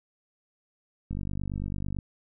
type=click train; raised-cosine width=5 ms; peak=-21 dBFS; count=44; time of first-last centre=1.11-1.988 s; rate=49 Hz; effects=none